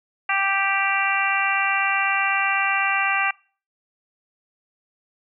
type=harmonic tone; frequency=392 Hz; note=G4; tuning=in tune; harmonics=2 / 3 / 4 / 5 / 6 / 7; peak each=-26 / -26 / -26 / -26 / -26 / -26 dBFS; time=0.29-3.31 s; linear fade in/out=5 ms; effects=noise-tail reverb RT60 0.4 s tail -24 dB re dry